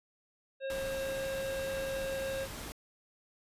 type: harmonic tone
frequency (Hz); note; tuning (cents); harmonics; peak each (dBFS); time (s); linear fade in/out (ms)
538; C5; +48; 1 / 3 / 5 / 7; -34 / -45 / -50 / -52; 0.6-2.48; 50
type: noise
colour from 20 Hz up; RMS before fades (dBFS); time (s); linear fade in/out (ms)
pink; -43; 0.7-2.72; 0
effects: resampled to 32000 Hz